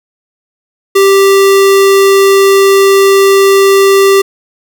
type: tone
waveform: square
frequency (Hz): 392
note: G4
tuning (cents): 0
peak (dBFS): -4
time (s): 0.95-4.22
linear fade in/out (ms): 10
effects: none